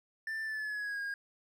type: tone with pitch glide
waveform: triangle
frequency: 1776 to 1628.6 Hz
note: A6 to G#6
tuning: +16 to -34 cents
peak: -33 dBFS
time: 0.27-1.14 s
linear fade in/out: 2 ms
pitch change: -150 cents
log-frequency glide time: 0.43-1.01 s
effects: none